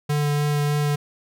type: tone with vibrato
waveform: square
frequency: 146.83 Hz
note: D3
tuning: in tune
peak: -20 dBFS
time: 0.09-0.96 s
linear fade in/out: 10 ms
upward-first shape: sine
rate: 3.3 Hz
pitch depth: 10 cents each way
effects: none